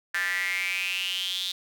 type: tone with high-pass filter sweep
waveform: square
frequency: 92.5 Hz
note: F#2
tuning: in tune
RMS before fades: -29 dBFS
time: 0.14-1.52 s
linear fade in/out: 5 ms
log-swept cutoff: 1700 to 3700 Hz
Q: 8.1
effects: none